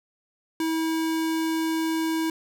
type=tone; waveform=square; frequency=322.6 Hz; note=E4; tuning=37 cents flat; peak=-24 dBFS; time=0.6-2.3 s; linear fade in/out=2 ms; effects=none